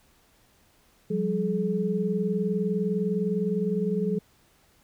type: tone cluster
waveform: sine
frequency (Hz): 177.1 / 196.9 / 427.4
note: F3 / G3 / G#4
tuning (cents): +24 / +8 / +50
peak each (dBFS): -28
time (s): 1.1-4.19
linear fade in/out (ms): 10
effects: pink hiss -62 dBFS RMS until 4.83 s